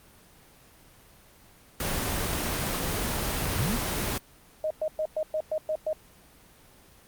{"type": "noise", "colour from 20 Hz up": "pink", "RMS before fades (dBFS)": -29, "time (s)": [1.8, 4.18], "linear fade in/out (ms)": 2}
{"type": "linear sweep", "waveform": "sine", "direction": "up", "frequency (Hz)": [57.4, 263.7], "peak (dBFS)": -26, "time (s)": [3.55, 3.77], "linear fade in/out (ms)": 10}
{"type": "tone bursts", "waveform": "sine", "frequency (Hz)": 622.3, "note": "D#5", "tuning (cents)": 0, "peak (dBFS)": -25, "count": 8, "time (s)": [4.64, 5.93], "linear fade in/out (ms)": 2, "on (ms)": 65, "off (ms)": 110}
{"effects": ["pink hiss -55 dBFS RMS until 7.07 s", "Opus 24 kbps"]}